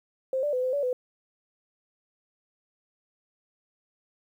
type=tone with pitch steps; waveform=sine; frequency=525 / 587 / 505 / 512 / 571 / 502 Hz; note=C5 / D5 / B4 / C5 / D5 / B4; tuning=+6 / -1 / +39 / -38 / -49 / +28 cents; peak=-24 dBFS; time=0.33-0.93 s; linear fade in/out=2 ms; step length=100 ms; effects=10-bit